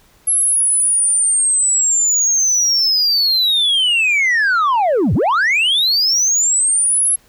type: linear two-way sweep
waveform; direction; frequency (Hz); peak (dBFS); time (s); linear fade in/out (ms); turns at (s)
sine; down then up; 11130 to 74.8 to 11130; -9; 0.27-7.16; 10; 5.14
effects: tanh soft clip ceiling -11 dBFS + pink hiss -52 dBFS RMS until 7.28 s